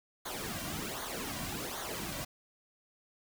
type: noise with flanger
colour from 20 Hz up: pink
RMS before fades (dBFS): -39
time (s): 0.25-2.25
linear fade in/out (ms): 10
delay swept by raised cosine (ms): 0.38 to 2.38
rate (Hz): 1.3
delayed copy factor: -0.75
effects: none